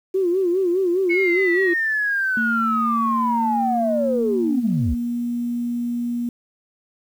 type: tone with vibrato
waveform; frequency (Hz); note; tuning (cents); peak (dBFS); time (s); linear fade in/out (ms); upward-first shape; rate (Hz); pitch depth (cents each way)
sine; 364.6; F#4; -25; -16; 0.14-1.74; 10; sine; 4.9; 110
type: linear sweep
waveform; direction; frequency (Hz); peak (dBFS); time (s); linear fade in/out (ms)
sine; down; 2208 to 51.91; -18; 1.09-4.95; 20
type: tone with pitch glide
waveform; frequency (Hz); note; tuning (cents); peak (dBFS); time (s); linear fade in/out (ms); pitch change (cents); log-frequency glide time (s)
sine; 226.9 to 239.1; A#3 to A#3; -47 to +44; -21; 2.37-6.29; 2; +91; 2.66-5.19
effects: tanh soft clip ceiling -9 dBFS + 8-bit